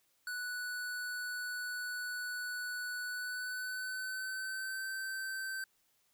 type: tone with pitch glide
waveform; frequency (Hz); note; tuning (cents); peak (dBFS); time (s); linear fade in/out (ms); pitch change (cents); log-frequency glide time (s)
square; 1480 to 1547.3; F#6 to G6; 0 to -23; -38; 0.27-5.64; 2; +77; 3.04-4.86
effects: white hiss -74 dBFS RMS until 6.13 s